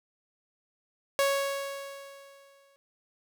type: tone with exponential decay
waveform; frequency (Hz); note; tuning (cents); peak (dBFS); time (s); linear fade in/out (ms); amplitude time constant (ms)
sawtooth; 554.4; C#5; 0; -18; 1.19-2.76; 0; 340
effects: none